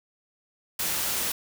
white noise, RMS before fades -28 dBFS, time 0.79-1.32 s, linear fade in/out 5 ms, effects none

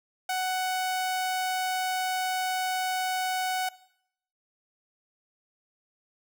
sawtooth tone, 744 Hz, F#5, 9 cents sharp, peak -23 dBFS, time 0.29-3.69 s, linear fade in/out 5 ms, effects noise-tail reverb RT60 0.7 s tail -19 dB re dry

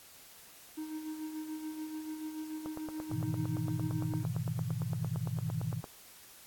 triangle tone with tremolo, 311.1 Hz, D#4, in tune, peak -34 dBFS, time 0.77-4.24 s, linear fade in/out 10 ms, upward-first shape sine, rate 6.9 Hz, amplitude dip 50%
click train, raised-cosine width 1 ms, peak -28 dBFS, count 29, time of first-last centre 2.66-5.842 s, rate 8.8 Hz
sine chord, E major seventh, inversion first, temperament equal, 103.83 / 123.47 / 155.56 / 164.81 Hz, G#2 / B2 / D#3 / E3, 0 / 0 / 0 / 0 cents, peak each -39 / -36 / -39 / -39 dBFS, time 3.09-5.82 s, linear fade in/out 50 ms
effects white hiss -55 dBFS RMS until 6.46 s + AAC 64 kbps

